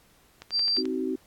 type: click train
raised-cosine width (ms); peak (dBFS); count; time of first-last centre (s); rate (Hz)
0.2; -23; 6; 0.42-0.855; 11.5
type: tone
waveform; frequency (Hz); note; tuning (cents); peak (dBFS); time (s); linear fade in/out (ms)
sine; 4699; D8; 0; -22; 0.51-0.83; 50
type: chord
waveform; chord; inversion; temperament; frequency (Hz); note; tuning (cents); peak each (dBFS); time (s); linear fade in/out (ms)
sine; C diminished; none; just; 261.6 / 314 / 376.7; C4 / Eb4 / Gb4; 0 / +16 / +31; -30 / -32 / -30; 0.77-1.16; 10
effects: pink hiss -60 dBFS RMS until 1.26 s + AAC 64 kbps